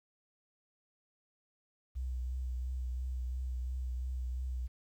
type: tone with vibrato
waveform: sine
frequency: 62.9 Hz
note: B1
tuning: 32 cents sharp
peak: -34 dBFS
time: 1.95-4.68 s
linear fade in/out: 20 ms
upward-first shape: triangle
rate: 2.9 Hz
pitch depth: 37 cents each way
effects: 11-bit